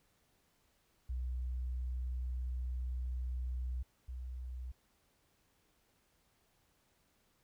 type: tone pair in turn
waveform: sine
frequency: 62.4 / 62.72 Hz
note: B1 / B1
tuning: +19 / +27 cents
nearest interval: unison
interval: 8 cents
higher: second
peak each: -34 / -40 dBFS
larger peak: first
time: 1.09-3.83 / 4.08-4.72 s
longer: first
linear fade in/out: 10 ms
effects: tanh soft clip ceiling -32 dBFS + pink hiss -74 dBFS RMS until 7.43 s